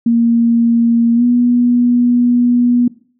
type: tone with pitch glide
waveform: sine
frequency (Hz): 233.1 to 242.9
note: A#3 to B3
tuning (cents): 0 to -29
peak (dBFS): -8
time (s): 0.06-2.88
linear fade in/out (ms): 5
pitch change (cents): +71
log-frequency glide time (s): 1.15-1.23
effects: noise-tail reverb RT60 0.5 s tail -20 dB re dry